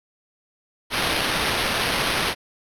white noise with sample-and-hold, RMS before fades -23 dBFS, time 0.9-2.35 s, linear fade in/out 50 ms, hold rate 7350 Hz, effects low-pass 12000 Hz 12 dB/octave

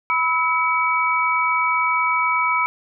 sine tone cluster, 990 / 1297 / 2272 Hz, B5 / E6 / C#7, +4 / -28 / +42 cents, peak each -21 dBFS, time 0.1-2.66 s, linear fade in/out 0 ms, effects none

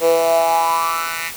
10% pulse tone with high-pass filter sweep, 165.4 Hz, E3, 6 cents sharp, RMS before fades -17 dBFS, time 0-1.32 s, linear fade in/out 50 ms, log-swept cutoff 450 to 1900 Hz, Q 6.2, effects white hiss -32 dBFS RMS until 1.36 s

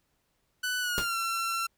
sawtooth tone with pitch glide, 1493 to 1353.4 Hz, F#6 to E6, +15 to +45 cents, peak -25 dBFS, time 0.63-1.67 s, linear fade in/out 10 ms, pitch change -170 cents, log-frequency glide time 0.8-1.16 s
pink noise with exponential decay, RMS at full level -29 dBFS, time 0.98-1.1 s, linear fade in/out 0 ms, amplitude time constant 26 ms
effects pink hiss -74 dBFS RMS until 1.77 s

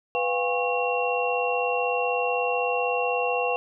sine tone cluster, 494.7 / 708 / 804 / 1093 / 2736 Hz, B4 / F5 / G5 / C#6 / F7, +3 / +23 / +44 / -25 / -36 cents, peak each -26 / -29 / -30 / -33 / -29 dBFS, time 0.15-3.56 s, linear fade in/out 0 ms, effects none

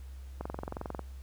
click train, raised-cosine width 1 ms, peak -22 dBFS, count 14, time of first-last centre 0.41-0.993 s, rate 22.3 Hz, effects added 66 Hz sine -42 dBFS peak until 1.22 s + pink hiss -62 dBFS RMS until 1.22 s

